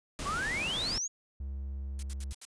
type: noise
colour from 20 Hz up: pink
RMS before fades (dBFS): -38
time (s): 0.19-0.98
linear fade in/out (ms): 0
type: exponential sweep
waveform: sine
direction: up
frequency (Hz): 1082 to 6850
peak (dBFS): -31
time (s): 0.25-1.08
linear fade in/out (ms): 20
type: tone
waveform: triangle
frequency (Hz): 68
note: C#2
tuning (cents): -33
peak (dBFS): -33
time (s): 1.4-2.33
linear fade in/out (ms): 5
type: noise bursts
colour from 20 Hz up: blue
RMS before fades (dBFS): -42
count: 5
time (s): 1.99-2.452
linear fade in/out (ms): 2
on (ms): 38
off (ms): 68
effects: resampled to 22050 Hz